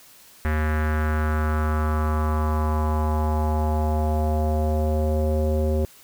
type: tone with low-pass filter sweep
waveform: square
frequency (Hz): 77.1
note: D#2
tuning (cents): -15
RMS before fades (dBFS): -22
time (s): 0.45-5.85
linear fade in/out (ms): 0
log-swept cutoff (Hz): 1800 to 490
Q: 3.5
effects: white hiss -50 dBFS RMS until 6.03 s